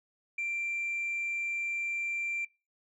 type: tone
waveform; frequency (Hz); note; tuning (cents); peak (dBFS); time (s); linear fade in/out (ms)
sine; 2360; D7; +8; -29; 0.38-2.45; 5
effects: noise-tail reverb RT60 0.3 s tail -25 dB re dry + tanh soft clip ceiling -28 dBFS